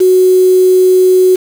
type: tone with quantisation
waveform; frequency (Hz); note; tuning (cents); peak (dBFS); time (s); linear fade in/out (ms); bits
sine; 370; F#4; 0; -4; 0-1.36; 10; 4
effects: none